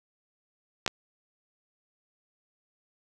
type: clicks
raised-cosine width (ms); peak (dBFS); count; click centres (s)
0.2; -10; 2; 0.863 / 0.878
effects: none